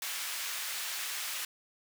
pink high-pass noise, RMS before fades -37 dBFS, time 0.02-1.45 s, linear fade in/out 2 ms, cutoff 1700 Hz, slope 12 dB/octave, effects none

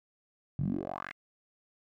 10% pulse tone with band-pass filter sweep, 46.25 Hz, F#1, in tune, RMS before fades -35 dBFS, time 0.59-1.13 s, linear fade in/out 0 ms, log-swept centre 120 to 2300 Hz, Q 4.5, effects none

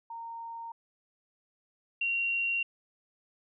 sine tone pair in turn, 922 / 2753 Hz, A#5 / F7, -19 / -25 cents, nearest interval octave + perfect fifth, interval 1894 cents, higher second, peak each -38 / -27 dBFS, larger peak second, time 0.1-0.72 / 2.01-2.63 s, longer neither, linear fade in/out 5 ms, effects none

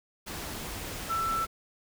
sine tone in noise, 1332 Hz, E6, 18 cents sharp, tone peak -27 dBFS, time 1.09-1.46 s, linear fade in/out 20 ms, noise pink, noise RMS -38 dBFS, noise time 0.26-1.47 s, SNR +8 dB, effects none

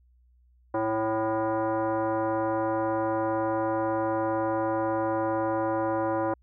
sine tone with frequency modulation, 110 Hz, A2, in tune, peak -24 dBFS, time 0.74-6.34 s, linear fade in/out 5 ms, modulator 441 Hz, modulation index 2.1, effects added 61 Hz sine -58 dBFS peak until 6.42 s

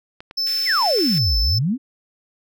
clicks, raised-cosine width 0.3 ms, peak -21 dBFS, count 5, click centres 0.205 / 0.311 / 0.824 / 0.861 / 0.987 s
triangle tone, 5274 Hz, E8, in tune, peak -18 dBFS, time 0.37-1.59 s, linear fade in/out 10 ms
pink high-pass noise, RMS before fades -36 dBFS, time 0.46-1.19 s, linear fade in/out 10 ms, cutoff 1500 Hz, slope 48 dB/octave
sine exponential two-way sweep, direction down then up, 2349 to 49.25 to 286.4 Hz, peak -17 dBFS, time 0.65-1.78 s, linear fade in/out 50 ms, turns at 1.39 s
effects none

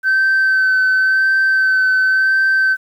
sine tone with vibrato, 1538 Hz, G6, 33 cents flat, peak -9 dBFS, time 0.03-2.77 s, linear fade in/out 50 ms, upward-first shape sine, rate 0.93 Hz, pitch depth 18 cents each way, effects tanh soft clip ceiling -9 dBFS + 8-bit

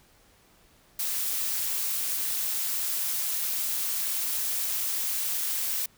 blue noise with amplitude modulation, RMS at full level -27 dBFS, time 0.99-5.86 s, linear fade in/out 5 ms, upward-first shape sine, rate 210 Hz, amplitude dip 45%, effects pink hiss -60 dBFS RMS until 5.97 s

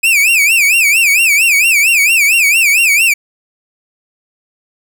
45% pulse tone with vibrato, 2485 Hz, D#7, 3 cents flat, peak -7 dBFS, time 0.03-3.14 s, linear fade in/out 10 ms, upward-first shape sine, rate 4.4 Hz, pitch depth 190 cents each way, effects none

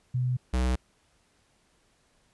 sine / square tone pair in turn, 125.7 / 62.85 Hz, B2 / B1, +31 / +31 cents, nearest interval octave, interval 1200 cents, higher first, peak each -24 dBFS, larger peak neither, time 0.14-0.37 / 0.53-0.76 s, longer neither, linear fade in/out 10 ms, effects pink hiss -67 dBFS RMS until 2.33 s + resampled to 24000 Hz

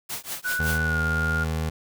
white noise with tremolo, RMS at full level -30 dBFS, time 0.09-0.79 s, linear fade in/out 10 ms, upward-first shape triangle, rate 5.3 Hz, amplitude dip 100%
sine tone with pitch glide, 1480 to 1414 Hz, F#6 to F6, 0 to +21 cents, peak -24 dBFS, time 0.44-1.45 s, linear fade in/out 20 ms, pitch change -79 cents, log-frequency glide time 0.83-1.02 s
25% pulse tone, 79.5 Hz, D#2, 38 cents sharp, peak -21 dBFS, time 0.59-1.7 s, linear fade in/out 10 ms
effects none

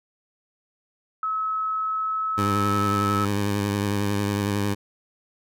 sine tone with pitch glide, 1290 to 1298.2 Hz, E6 to E6, -38 to -27 cents, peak -23 dBFS, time 1.23-3.25 s, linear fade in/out 2 ms, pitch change +11 cents, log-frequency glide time 1.71-2.61 s
15% pulse tone with vibrato, 101.5 Hz, G#2, 39 cents flat, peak -16 dBFS, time 2.37-4.75 s, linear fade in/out 20 ms, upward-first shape sine, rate 11 Hz, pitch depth 31 cents each way
effects none

